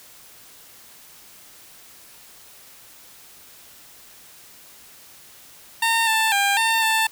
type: tone with pitch steps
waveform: 15% pulse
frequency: 912 / 886 / 800 / 903 / 887 Hz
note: A#5 / A5 / G5 / A5 / A5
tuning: -38 / +12 / +35 / +45 / +14 cents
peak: -11 dBFS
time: 5.82-7.07 s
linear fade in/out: 5 ms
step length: 250 ms
effects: white hiss -47 dBFS RMS until 7.11 s